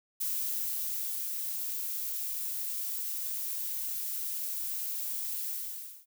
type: noise with ADSR envelope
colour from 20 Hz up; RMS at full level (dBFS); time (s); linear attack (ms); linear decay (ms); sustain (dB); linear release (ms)
violet; -32; 0.2-6.06; 12; 1000; -3; 560
effects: none